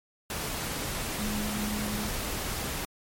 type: tone in noise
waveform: sine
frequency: 210 Hz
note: G#3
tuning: 19 cents sharp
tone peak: -32 dBFS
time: 1.19-2.09 s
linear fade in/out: 2 ms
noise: pink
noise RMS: -33 dBFS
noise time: 0.3-2.85 s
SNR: -2 dB
effects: MP3 64 kbps